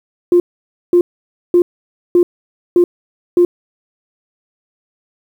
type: tone bursts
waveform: sine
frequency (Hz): 351.6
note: F4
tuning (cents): +12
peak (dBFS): -5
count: 6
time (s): 0.32-3.45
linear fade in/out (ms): 2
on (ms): 80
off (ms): 530
effects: tanh soft clip ceiling -1 dBFS + 7-bit